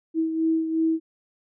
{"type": "beating tone pair", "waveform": "sine", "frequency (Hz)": [322.6, 325.4], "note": ["E4", "E4"], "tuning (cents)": [-37, -22], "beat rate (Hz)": 2.8, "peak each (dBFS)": [-21, -29], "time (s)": [0.14, 1], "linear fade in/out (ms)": 50, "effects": []}